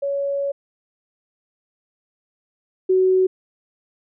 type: tone pair in turn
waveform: sine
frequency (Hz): 560 / 373.8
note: C#5 / F#4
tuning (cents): +18 / +18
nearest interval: perfect fifth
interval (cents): 700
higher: first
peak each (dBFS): -20 / -13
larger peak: second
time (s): 0.02-0.52 / 2.89-3.27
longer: first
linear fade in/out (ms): 10
effects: none